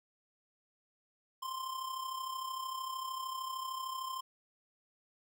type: tone with amplitude modulation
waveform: square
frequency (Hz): 1046.5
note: C6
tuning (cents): 0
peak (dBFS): -36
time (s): 1.42-4.21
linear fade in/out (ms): 10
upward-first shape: sine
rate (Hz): 33.2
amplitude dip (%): 55
effects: 13-bit